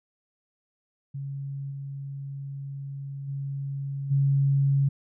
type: tone with level steps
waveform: sine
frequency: 138.59 Hz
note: C#3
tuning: in tune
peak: -31 / -33 / -29 / -19 dBFS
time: 1.14-4.89 s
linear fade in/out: 10 ms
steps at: 1.7 / 3.27 / 4.1 s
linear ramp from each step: 20 ms
effects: none